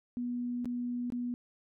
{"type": "tone with dropouts", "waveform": "sine", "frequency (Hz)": 243.6, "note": "B3", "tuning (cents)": -24, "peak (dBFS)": -32, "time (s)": [0.17, 1.34], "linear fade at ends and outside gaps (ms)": 0, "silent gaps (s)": [[0.646, 0.656], [1.102, 1.122]], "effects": []}